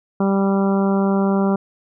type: harmonic tone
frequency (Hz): 196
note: G3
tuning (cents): 0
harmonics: 1 / 2 / 3 / 4 / 5 / 6 / 7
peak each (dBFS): -16 / -22 / -26 / -28 / -30 / -32 / -33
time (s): 0.2-1.56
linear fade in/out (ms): 5
effects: none